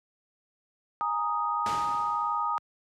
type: chord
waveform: sine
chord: Ab suspended second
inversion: none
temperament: equal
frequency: 830.6 / 932.3 / 1244.5 Hz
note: Ab5 / Bb5 / Eb6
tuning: 0 / 0 / 0 cents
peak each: -34 / -31 / -28 dBFS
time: 1.01-2.58 s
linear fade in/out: 0 ms
type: noise with exponential decay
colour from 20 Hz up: pink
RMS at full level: -33 dBFS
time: 1.66-2.58 s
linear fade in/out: 1 ms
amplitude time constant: 200 ms
effects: high-pass 100 Hz 12 dB/octave + low-pass 7000 Hz 12 dB/octave